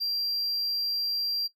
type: tone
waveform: triangle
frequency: 4738 Hz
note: D8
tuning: 14 cents sharp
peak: -26 dBFS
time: 0-1.48 s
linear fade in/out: 20 ms
effects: noise-tail reverb RT60 0.1 s tail -17 dB re dry